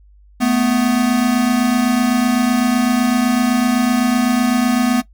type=tone pair together; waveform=square; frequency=220 / 247.9 Hz; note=A3 / B3; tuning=0 / +7 cents; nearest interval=major second; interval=207 cents; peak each=-19 / -15 dBFS; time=0.4-5.02 s; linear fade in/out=20 ms; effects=noise-tail reverb RT60 0.1 s tail -17 dB re dry + added 50 Hz sine -44 dBFS peak until 5.13 s